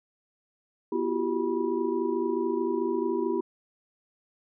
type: tone cluster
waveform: sine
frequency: 245.4 / 337.3 / 366.3 / 391 / 973 Hz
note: B3 / E4 / F#4 / G4 / B5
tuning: -11 / +40 / -17 / -4 / -26 cents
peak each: -33 / -29 / -34 / -29 / -37 dBFS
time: 0.92-3.41 s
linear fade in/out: 5 ms
effects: none